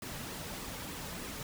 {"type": "noise with flanger", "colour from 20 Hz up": "pink", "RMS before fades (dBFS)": -42, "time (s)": [0.02, 1.43], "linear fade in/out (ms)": 2, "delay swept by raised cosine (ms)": [1.3, 3], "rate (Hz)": 3.3, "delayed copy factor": -0.5, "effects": []}